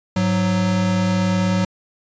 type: tone pair together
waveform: square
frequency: 103.83 / 185 Hz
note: G#2 / F#3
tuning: 0 / 0 cents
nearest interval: minor seventh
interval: 1000 cents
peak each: -23 / -18 dBFS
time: 0.16-1.65 s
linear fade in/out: 5 ms
effects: resampled to 16000 Hz